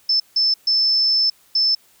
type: tone bursts at uneven times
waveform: sine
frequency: 5274 Hz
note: E8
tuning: in tune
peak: -14 dBFS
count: 4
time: 0.09-0.2 / 0.36-0.54 / 0.67-1.3 / 1.55-1.75 s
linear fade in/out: 5 ms
effects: white hiss -55 dBFS RMS until 2 s